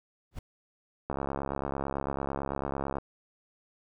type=noise with exponential growth; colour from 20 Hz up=brown; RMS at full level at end=-32 dBFS; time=0.31-0.39 s; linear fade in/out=5 ms; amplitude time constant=16 ms
type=click train; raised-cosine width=1 ms; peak=-18 dBFS; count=131; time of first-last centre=1.1-2.984 s; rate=69 Hz
effects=none